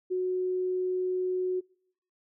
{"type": "tone", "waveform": "sine", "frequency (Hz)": 367.7, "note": "F#4", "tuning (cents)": -11, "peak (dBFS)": -26, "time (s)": [0.1, 1.61], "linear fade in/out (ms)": 20, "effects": ["noise-tail reverb RT60 0.7 s tail -26 dB re dry"]}